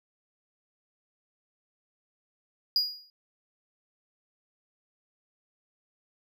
triangle tone with exponential decay, 4880 Hz, D#8, 34 cents flat, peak -18 dBFS, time 2.76-3.1 s, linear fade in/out 1 ms, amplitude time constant 72 ms, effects none

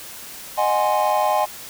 triangle chord, Ab dominant seventh, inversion second, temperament equal with one note detuned, 614.4 / 740 / 830.6 / 1046.5 Hz, Eb5 / Gb5 / Ab5 / C6, -22 / 0 / 0 / 0 cents, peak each -20 / -21 / -18 / -22 dBFS, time 0.57-1.46 s, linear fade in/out 20 ms, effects tanh soft clip ceiling -4 dBFS + white hiss -37 dBFS RMS until 1.69 s

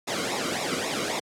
pink noise with flanger, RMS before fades -28 dBFS, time 0.07-1.2 s, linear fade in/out 10 ms, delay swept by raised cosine 0.64 to 1.18 ms, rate 3.7 Hz, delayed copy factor -0.75, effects high-pass 150 Hz 12 dB/octave + low-pass 8000 Hz 12 dB/octave

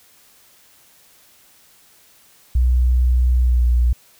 sine tone with pitch glide, 62 to 60.2 Hz, B1 to B1, +7 to -44 cents, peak -12 dBFS, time 2.55-3.93 s, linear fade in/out 5 ms, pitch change -51 cents, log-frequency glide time 3.38-3.65 s, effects white hiss -52 dBFS RMS until 4.19 s

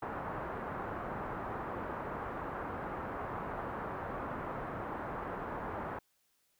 white low-pass noise, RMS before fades -40 dBFS, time 0.02-5.99 s, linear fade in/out 5 ms, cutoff 1300 Hz, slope 24 dB/octave, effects white hiss -75 dBFS RMS until 6.59 s

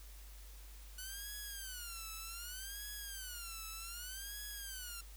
5% pulse tone with vibrato, 1480 Hz, F#6, in tune, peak -34 dBFS, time 0.98-5.01 s, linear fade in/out 5 ms, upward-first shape sine, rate 0.65 Hz, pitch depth 210 cents each way, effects added 50 Hz sine -51 dBFS peak until 5.16 s + white hiss -60 dBFS RMS until 5.16 s

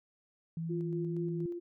sine tone with vibrato, 163.6 Hz, E3, 13 cents flat, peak -34 dBFS, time 0.57-1.46 s, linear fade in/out 2 ms, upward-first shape sine, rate 1.9 Hz, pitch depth 14 cents each way
sine tone with tremolo, 347 Hz, F4, 11 cents flat, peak -34 dBFS, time 0.69-1.6 s, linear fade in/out 20 ms, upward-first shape square, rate 4.2 Hz, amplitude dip 30%
effects none

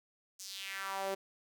sawtooth tone with high-pass filter sweep, 194.5 Hz, G3, 13 cents flat, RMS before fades -40 dBFS, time 0.39-1.15 s, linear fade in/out 10 ms, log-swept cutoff 6600 to 440 Hz, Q 2.7, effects none

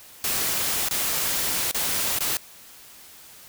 white noise with dropouts, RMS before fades -25 dBFS, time 0.24-2.37 s, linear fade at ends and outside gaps 1 ms, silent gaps 0.886-0.91 / 1.713-1.746 / 2.187-2.206 s, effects white hiss -47 dBFS RMS until 3.48 s

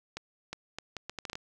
accelerating click train, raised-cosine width 0.2 ms, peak -20 dBFS, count 10, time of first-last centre 0.17-1.354 s, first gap 360 ms, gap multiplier 0.71, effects none

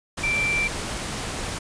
sine tone in noise, 2348 Hz, D7, 1 cent flat, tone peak -21 dBFS, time 0.23-0.68 s, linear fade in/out 10 ms, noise pink, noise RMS -30 dBFS, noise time 0.17-1.59 s, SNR +6 dB, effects resampled to 22050 Hz

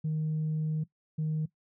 sine tone pair in turn, 155.56 / 155.56 Hz, D#3 / D#3, 0 / 0 cents, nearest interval unison, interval 0 cents, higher neither, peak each -26 dBFS, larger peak neither, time 0.04-0.84 / 1.18-1.46 s, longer first, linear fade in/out 10 ms, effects noise-tail reverb RT60 0.1 s tail -18 dB re dry + tanh soft clip ceiling -25 dBFS

